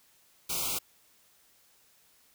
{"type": "band-stop noise", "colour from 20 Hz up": "white", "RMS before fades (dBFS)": -32, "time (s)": [0.49, 0.79], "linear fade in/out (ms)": 10, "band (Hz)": [1400, 2200], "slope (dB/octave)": 96, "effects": ["white hiss -64 dBFS RMS until 2.34 s"]}